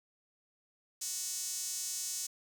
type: tone with high-pass filter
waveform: sawtooth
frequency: 370 Hz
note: F#4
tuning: in tune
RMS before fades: -38 dBFS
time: 1.01-2.27 s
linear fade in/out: 10 ms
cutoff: 6600 Hz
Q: 2.5
effects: none